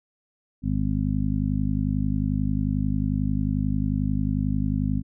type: harmonic tone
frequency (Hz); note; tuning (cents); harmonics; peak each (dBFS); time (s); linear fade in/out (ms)
51.2; G#1; -24; 1 / 2 / 3 / 4 / 5; -28 / -28 / -28 / -28 / -28; 0.62-5.03; 50
effects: none